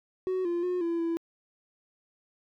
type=tone with pitch steps; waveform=triangle; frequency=372.2 / 345.3 / 360.4 / 337.2 / 333.4 Hz; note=F#4 / F4 / F#4 / E4 / E4; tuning=+10 / -20 / -45 / +39 / +20 cents; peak=-24 dBFS; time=0.27-1.17 s; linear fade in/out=0 ms; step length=180 ms; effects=tanh soft clip ceiling -20 dBFS